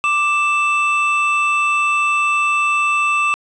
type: tone pair together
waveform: triangle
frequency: 1178 / 2645 Hz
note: D6 / E7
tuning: +5 / +5 cents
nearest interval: octave + major second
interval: 1400 cents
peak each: -15 dBFS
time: 0.04-3.34 s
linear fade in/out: 0 ms
effects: resampled to 22050 Hz + 8-bit